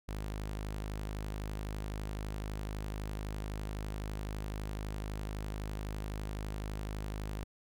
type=tone; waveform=sawtooth; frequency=51.91 Hz; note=G#1; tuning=in tune; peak=-33 dBFS; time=0.08-7.44 s; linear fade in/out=10 ms; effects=none